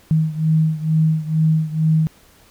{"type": "beating tone pair", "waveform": "sine", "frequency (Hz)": [157.3, 159.5], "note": ["D#3", "D#3"], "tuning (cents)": [19, 43], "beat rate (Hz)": 2.2, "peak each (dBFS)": [-16, -19], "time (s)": [0.11, 2.07], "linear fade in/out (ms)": 0, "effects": ["pink hiss -51 dBFS RMS until 2.5 s"]}